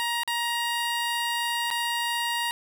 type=tone with dropouts; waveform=15% pulse; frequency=943 Hz; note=A#5; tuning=20 cents sharp; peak=-19 dBFS; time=0-2.51 s; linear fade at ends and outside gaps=0 ms; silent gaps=0.234-0.276 / 1.704-1.711 s; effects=none